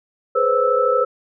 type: tone cluster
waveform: sine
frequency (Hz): 422.3 / 498.2 / 531 / 1314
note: G#4 / B4 / C5 / E6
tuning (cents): +29 / +15 / +25 / -6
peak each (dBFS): -24 / -18 / -20 / -19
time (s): 0.35-1.05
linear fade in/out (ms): 10
effects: none